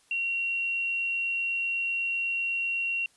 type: tone with tanh clipping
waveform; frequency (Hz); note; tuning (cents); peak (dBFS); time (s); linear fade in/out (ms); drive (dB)
triangle; 2744; F7; -31; -26; 0.11-3.06; 2; 2
effects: white hiss -63 dBFS RMS until 3.16 s + resampled to 24000 Hz